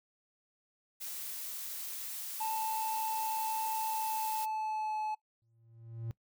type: noise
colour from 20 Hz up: blue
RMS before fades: -41 dBFS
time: 1-4.46 s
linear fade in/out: 20 ms
type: tone with pitch glide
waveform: triangle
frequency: 883 to 859.8 Hz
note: A5 to A5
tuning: +6 to -40 cents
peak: -31 dBFS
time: 2.4-5.15 s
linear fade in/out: 10 ms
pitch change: -46 cents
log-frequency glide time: 3.94-4.97 s
type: tone with exponential growth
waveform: triangle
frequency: 114.7 Hz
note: A#2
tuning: 28 cents flat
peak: -32 dBFS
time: 5.42-6.11 s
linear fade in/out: 0 ms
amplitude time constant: 150 ms
effects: noise-tail reverb RT60 0.1 s tail -21 dB re dry